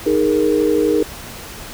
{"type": "chord", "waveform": "sine", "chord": "D# suspended fourth", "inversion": "none", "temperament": "just", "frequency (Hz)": [311.1, 414.8, 466.7], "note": ["D#4", "G#4", "A#4"], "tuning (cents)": [0, -2, 2], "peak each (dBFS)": -17, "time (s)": [0.06, 1.03], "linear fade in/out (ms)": 5, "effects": ["pink hiss -33 dBFS RMS until 1.73 s"]}